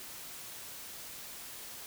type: silence
effects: white hiss -46 dBFS RMS until 1.86 s